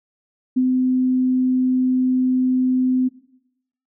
sine tone with ADSR envelope, 255.7 Hz, C4, 40 cents flat, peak -13 dBFS, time 0.56-3.09 s, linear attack 13 ms, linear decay 50 ms, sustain -2 dB, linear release 18 ms, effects noise-tail reverb RT60 0.8 s tail -17 dB re dry

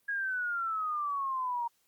sine exponential sweep, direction down, 1656 to 932.3 Hz, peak -30 dBFS, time 0.08-1.68 s, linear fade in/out 10 ms, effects white hiss -72 dBFS RMS until 1.87 s + Opus 32 kbps

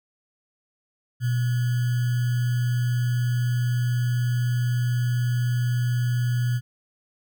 sine tone with sample-and-hold, 122 Hz, B2, 21 cents flat, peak -20 dBFS, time 1.2-6.61 s, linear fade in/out 50 ms, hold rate 1575 Hz, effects none

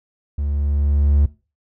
triangle tone with level ramp, 72 Hz, D2, 34 cents flat, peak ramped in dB -18 to -9 dBFS, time 0.38-1.26 s, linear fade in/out 5 ms, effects noise-tail reverb RT60 0.3 s tail -18 dB re dry

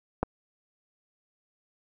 clicks, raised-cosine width 1 ms, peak -11 / -27 dBFS, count 2, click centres 0.23 / 0.234 s, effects none

